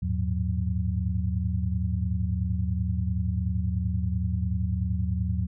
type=tone cluster; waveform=sine; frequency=79.8 / 102.7 / 113.1 / 181.9 Hz; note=D#2 / G#2 / A2 / F#3; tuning=+44 / -19 / +48 / -29 cents; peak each=-27 / -30 / -33 / -31 dBFS; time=0.02-5.47 s; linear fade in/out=10 ms; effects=none